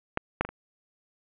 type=clicks; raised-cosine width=0.5 ms; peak=-10 / -9 / -18 / -25 dBFS; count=4; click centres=0.174 / 0.41 / 0.45 / 0.49 s; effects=resampled to 8000 Hz + 7-bit